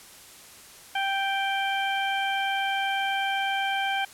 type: harmonic tone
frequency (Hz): 784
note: G5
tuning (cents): 0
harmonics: 1 / 2 / 3 / 4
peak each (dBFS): -27 / -30 / -32 / -33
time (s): 0.95-4.05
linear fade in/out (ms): 5
effects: white hiss -48 dBFS RMS until 4.13 s + low-pass 12000 Hz 12 dB/octave